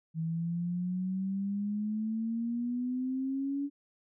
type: exponential sweep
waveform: sine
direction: up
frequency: 160.1 to 285.7 Hz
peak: -30 dBFS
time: 0.14-3.7 s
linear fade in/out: 50 ms
effects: none